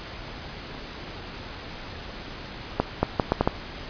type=accelerating click train; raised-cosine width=1 ms; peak=-5 dBFS; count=6; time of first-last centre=2.8-3.475 s; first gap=230 ms; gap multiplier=0.73; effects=pink hiss -38 dBFS RMS until 3.89 s + resampled to 11025 Hz